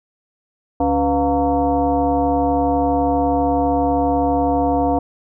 sine tone with frequency modulation, 493.9 Hz, B4, in tune, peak -14 dBFS, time 0.8-4.99 s, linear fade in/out 5 ms, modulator 212 Hz, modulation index 1.7, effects none

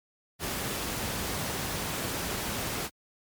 pink noise, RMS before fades -32 dBFS, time 0.39-2.9 s, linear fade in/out 50 ms, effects high-pass 60 Hz 12 dB/octave + MP3 96 kbps

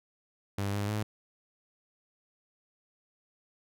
sawtooth tone with pitch steps, 99.9 / 101.9 / 106.4 Hz, G2 / G#2 / G#2, +33 / -32 / +42 cents, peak -26 dBFS, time 0.58-1.03 s, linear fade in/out 5 ms, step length 150 ms, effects none

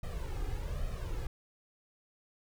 brown noise with flanger, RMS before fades -36 dBFS, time 0.03-1.27 s, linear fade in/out 5 ms, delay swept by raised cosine 1.6 to 2.45 ms, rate 1.2 Hz, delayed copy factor +0.85, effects none

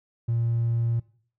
triangle tone, 116.54 Hz, A#2, in tune, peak -19 dBFS, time 0.28-1 s, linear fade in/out 10 ms, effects noise-tail reverb RT60 0.5 s tail -22 dB re dry + tanh soft clip ceiling -17 dBFS

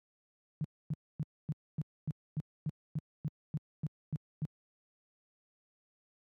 sine tone bursts, 152.7 Hz, D#3, 32 cents flat, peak -30 dBFS, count 14, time 0.61-4.452 s, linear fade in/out 0 ms, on 33 ms, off 260 ms, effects high-pass 100 Hz 12 dB/octave

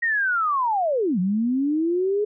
sine linear two-way sweep, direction down then up, 1896 to 174.61 to 424.4 Hz, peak -19 dBFS, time 0.02-2.25 s, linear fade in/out 10 ms, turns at 1.19 s, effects none

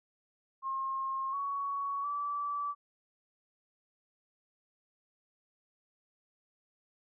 sine tone with pitch steps, 1071 / 1119 / 1157 Hz, C6 / C#6 / D6, +40 / +16 / -26 cents, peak -32 dBFS, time 0.62-2.75 s, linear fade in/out 50 ms, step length 710 ms, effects none

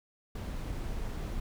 brown noise, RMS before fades -36 dBFS, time 0.35-1.4 s, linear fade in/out 5 ms, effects none

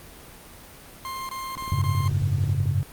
40% pulse tone bursts, 1056 Hz, C6, 16 cents sharp, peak -30 dBFS, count 4, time 1.05-2.079 s, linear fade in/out 0 ms, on 240 ms, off 23 ms
click train, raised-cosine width 3 ms, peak -26 dBFS, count 22, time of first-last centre 1.57-2.711 s, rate 18.4 Hz
sine chord, F# suspended second, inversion none, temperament equal, 92.5 / 103.83 / 138.59 Hz, F#2 / G#2 / C#3, 0 / 0 / 0 cents, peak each -25 dBFS, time 1.72-2.83 s, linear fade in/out 0 ms
effects pink hiss -45 dBFS RMS until 2.92 s + Opus 32 kbps

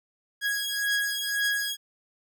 sawtooth beating tone pair, 1653 / 1654.9 Hz, G#6 / G#6, -9 / -7 cents, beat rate 1.9 Hz, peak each -25 dBFS, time 0.41-1.77 s, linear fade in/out 50 ms, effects none

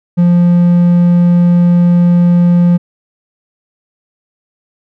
triangle tone, 174.61 Hz, F3, in tune, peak -3 dBFS, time 0.17-2.78 s, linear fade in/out 20 ms, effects none

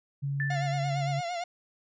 sine tone, 140 Hz, C#3, 18 cents sharp, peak -28 dBFS, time 0.22-1.21 s, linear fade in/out 20 ms
sine tone with exponential decay, 1763 Hz, A6, 3 cents sharp, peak -28 dBFS, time 0.4-1.14 s, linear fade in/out 1 ms, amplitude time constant 160 ms
45% pulse tone with vibrato, 698.5 Hz, F5, in tune, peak -31 dBFS, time 0.5-1.44 s, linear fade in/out 5 ms, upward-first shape sine, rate 8.8 Hz, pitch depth 58 cents each way
effects resampled to 16000 Hz

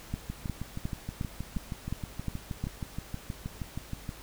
two click trains, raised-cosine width 5 ms, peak -19 / -22 dBFS, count 8 / 25, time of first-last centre 0.14-2.64 / 0.3-4.091 s, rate 2.8 / 6.33 Hz, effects added 50 Hz sine -53 dBFS peak until 4.22 s + pink hiss -49 dBFS RMS until 4.22 s

